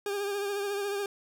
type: tone with vibrato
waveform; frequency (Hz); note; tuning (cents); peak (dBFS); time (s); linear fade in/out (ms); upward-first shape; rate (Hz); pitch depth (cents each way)
40% pulse; 403.1; G4; +48; -29; 0.06-1.06; 2; triangle; 14; 45
effects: none